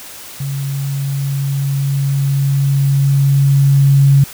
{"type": "tone with level ramp", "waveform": "sine", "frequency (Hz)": 138.59, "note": "C#3", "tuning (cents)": 0, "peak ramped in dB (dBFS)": [-18, -5], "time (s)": [0.4, 4.24], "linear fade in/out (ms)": 5, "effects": ["white hiss -33 dBFS RMS until 4.33 s"]}